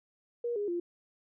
sine tone with pitch steps, 475.9 / 411.2 / 347.1 Hz, A#4 / G#4 / F4, +36 / -17 / -11 cents, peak -30 dBFS, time 0.44-0.8 s, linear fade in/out 5 ms, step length 120 ms, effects none

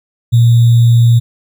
sine tone with sample-and-hold, 117.4 Hz, A#2, 13 cents sharp, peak -4 dBFS, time 0.32-1.2 s, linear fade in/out 20 ms, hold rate 3675 Hz, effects none

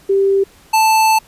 sine / square tone pair in turn, 392 / 880 Hz, G4 / A5, 0 / 0 cents, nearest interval octave + major second, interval 1400 cents, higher second, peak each -10 dBFS, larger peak neither, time 0.09-0.44 / 0.73-1.19 s, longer second, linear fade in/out 10 ms, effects pink hiss -47 dBFS RMS until 1.27 s + resampled to 32000 Hz

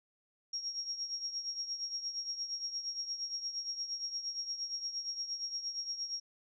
sine tone with tremolo, 5588 Hz, F8, in tune, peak -33 dBFS, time 0.53-6.2 s, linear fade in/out 5 ms, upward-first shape triangle, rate 8.6 Hz, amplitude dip 75%, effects none

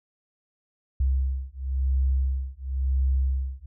sine beating tone pair, 65.7 / 66.66 Hz, C2 / C2, +8 / +33 cents, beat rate 0.96 Hz, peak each -25 dBFS, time 1-3.66 s, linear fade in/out 5 ms, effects none

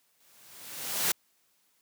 white noise with exponential growth, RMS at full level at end -25 dBFS, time 0.2-1.12 s, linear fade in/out 5 ms, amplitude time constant 200 ms, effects white hiss -70 dBFS RMS until 1.81 s + high-pass 100 Hz 12 dB/octave

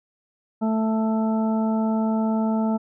harmonic tone, 220.6 Hz, A3, 5 cents sharp, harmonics 1 / 2 / 3 / 4 / 6, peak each -20 / -33 / -30 / -31 / -39 dBFS, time 0.61-2.78 s, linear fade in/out 20 ms, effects none

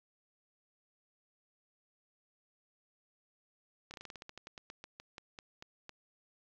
slowing click train, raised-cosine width 0.2 ms, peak -29 dBFS, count 19, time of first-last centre 3.91-5.893 s, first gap 29 ms, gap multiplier 1.14, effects low-pass 7000 Hz 12 dB/octave + 10-bit

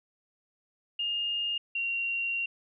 sine tone pair in turn, 2830 / 2756 Hz, F7 / F7, +22 / -24 cents, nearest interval unison, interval 46 cents, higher first, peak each -28 dBFS, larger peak neither, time 0.99-1.58 / 1.75-2.46 s, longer second, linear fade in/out 5 ms, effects none

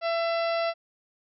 harmonic tone, 670 Hz, E5, 28 cents sharp, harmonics 1 / 2 / 3 / 4 / 5 / 6 / 7 / 8, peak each -25 / -33 / -37 / -38 / -44 / -43 / -42 / -46 dBFS, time 0.01-0.74 s, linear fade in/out 50 ms, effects none

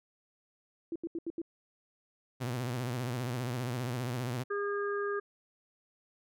sine tone bursts, 333.7 Hz, E4, 21 cents sharp, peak -33 dBFS, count 5, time 0.92-1.417 s, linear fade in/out 2 ms, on 37 ms, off 78 ms
sawtooth tone with vibrato, 123.47 Hz, B2, in tune, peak -29 dBFS, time 2.4-4.44 s, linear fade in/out 20 ms, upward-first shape sine, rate 15 Hz, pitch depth 100 cents each way
harmonic tone, 406.2 Hz, G#4, 38 cents flat, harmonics 1 / 3 / 4, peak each -32 / -38 / -39 dBFS, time 4.5-5.2 s, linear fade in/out 10 ms
effects none

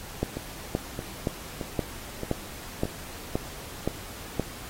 two click trains, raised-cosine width 2 ms, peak -18 / -11 dBFS, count 5 / 9, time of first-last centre 0.37-2.854 / 0.23-4.397 s, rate 1.61 / 1.92 Hz, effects pink hiss -42 dBFS RMS until 4.69 s + AAC 48 kbps

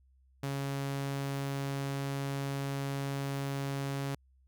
sawtooth tone, 138.5 Hz, C#3, 1 cent flat, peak -29 dBFS, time 0.43-4.15 s, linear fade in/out 5 ms, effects added 65 Hz sine -62 dBFS peak until 4.47 s

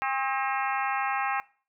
harmonic tone with a mistuned harmonic, 268.3 Hz, C4, 44 cents sharp, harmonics 3 / 4 / 5 / 6 / 7 / 8 / 9 / 10, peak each -30 / -32 / -34 / -36 / -37 / -38 / -39 / -40 dBFS, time 0.02-1.4 s, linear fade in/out 0 ms, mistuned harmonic 5, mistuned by -64 cents, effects noise-tail reverb RT60 0.4 s tail -21 dB re dry

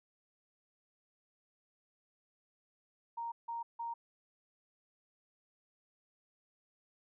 sine tone bursts, 931 Hz, A#5, 2 cents flat, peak -37 dBFS, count 3, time 3.17-3.94 s, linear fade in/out 10 ms, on 150 ms, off 160 ms, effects none

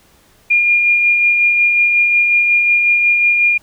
sine tone with tremolo, 2415 Hz, D7, 48 cents sharp, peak -8 dBFS, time 0.5-3.58 s, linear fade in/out 10 ms, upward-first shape sine, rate 5.5 Hz, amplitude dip 30%, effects pink hiss -51 dBFS RMS until 3.62 s

